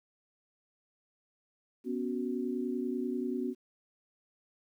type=chord; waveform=sine; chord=B suspended second; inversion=none; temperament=equal; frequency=246.9 / 277.2 / 370 Hz; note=B3 / C#4 / F#4; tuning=0 / 0 / 0 cents; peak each=-34 / -37 / -36 dBFS; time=1.84-3.55 s; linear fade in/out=50 ms; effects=11-bit